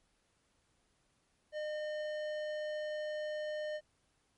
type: tone with tanh clipping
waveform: sine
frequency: 608 Hz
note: D#5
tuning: 40 cents flat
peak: -38 dBFS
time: 1.52-3.81 s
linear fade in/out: 50 ms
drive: 14 dB
effects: pink hiss -75 dBFS RMS until 4.37 s + MP3 48 kbps